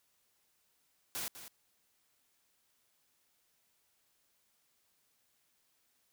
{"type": "noise with echo", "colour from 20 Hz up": "white", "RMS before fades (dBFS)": -39, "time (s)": [1.15, 1.28], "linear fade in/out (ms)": 0, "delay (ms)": 200, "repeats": 1, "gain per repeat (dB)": -11, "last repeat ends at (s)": 1.48, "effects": ["white hiss -75 dBFS RMS until 6.12 s"]}